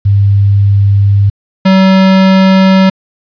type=tone pair in turn; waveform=sine / square; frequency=100.1 / 190.17 Hz; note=G2 / F#3; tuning=+37 / +48 cents; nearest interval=major seventh; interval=1111 cents; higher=second; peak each=-4 dBFS; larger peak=neither; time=0.05-1.3 / 1.65-2.9 s; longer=neither; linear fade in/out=10 ms; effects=resampled to 11025 Hz + 7-bit